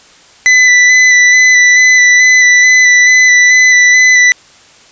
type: tone with vibrato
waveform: 45% pulse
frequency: 1994 Hz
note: B6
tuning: 16 cents sharp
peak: -3 dBFS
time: 0.46-4.32 s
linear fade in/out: 0 ms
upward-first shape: square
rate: 2.3 Hz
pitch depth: 13 cents each way
effects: white hiss -41 dBFS RMS until 4.91 s + resampled to 16000 Hz